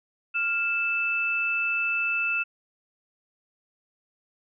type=tone pair together; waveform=sine; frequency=1396.9 / 2637 Hz; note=F6 / E7; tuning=0 / 0 cents; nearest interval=major seventh; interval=1100 cents; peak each=-30 / -24 dBFS; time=0.34-2.44 s; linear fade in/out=20 ms; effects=none